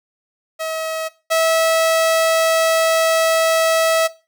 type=tone pair in turn; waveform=sawtooth; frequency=641 / 649.9 Hz; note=E5 / E5; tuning=-49 / -25 cents; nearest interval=unison; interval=24 cents; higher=second; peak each=-18 / -10 dBFS; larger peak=second; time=0.59-1.09 / 1.3-4.08 s; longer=second; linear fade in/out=20 ms; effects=noise-tail reverb RT60 0.3 s tail -18 dB re dry